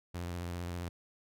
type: tone with vibrato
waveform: sawtooth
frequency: 87.31 Hz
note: F2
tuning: in tune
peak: -33 dBFS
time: 0.14-0.89 s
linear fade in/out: 10 ms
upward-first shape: triangle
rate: 15 Hz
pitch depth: 54 cents each way
effects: none